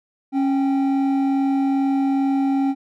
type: tone pair together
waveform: triangle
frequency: 274.4 / 780.8 Hz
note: C#4 / G5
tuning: -17 / -7 cents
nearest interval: octave + tritone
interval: 1810 cents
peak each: -15 / -26 dBFS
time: 0.32-2.75 s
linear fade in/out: 50 ms
effects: none